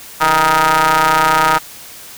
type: ring-modulated tone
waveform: sawtooth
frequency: 155 Hz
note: D#3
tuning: 6 cents flat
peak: -3 dBFS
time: 0.2-1.59 s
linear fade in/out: 20 ms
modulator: 1100 Hz
effects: white hiss -35 dBFS RMS until 2.17 s